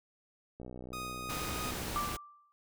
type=click train; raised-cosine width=2 ms; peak=-32 dBFS; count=84; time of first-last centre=0.6-1.93 s; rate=62.4 Hz
type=tone with tremolo; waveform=sawtooth; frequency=1244.5 Hz; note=D#6; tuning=in tune; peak=-35 dBFS; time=0.93-1.71 s; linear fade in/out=2 ms; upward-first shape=sine; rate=3.1 Hz; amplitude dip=25%
type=noise; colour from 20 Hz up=pink; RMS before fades=-39 dBFS; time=1.29-2.17 s; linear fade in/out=10 ms
type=tone with exponential decay; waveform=sine; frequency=1174.7 Hz; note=D6; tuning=in tune; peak=-29 dBFS; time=1.96-2.52 s; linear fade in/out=0 ms; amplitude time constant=120 ms
effects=none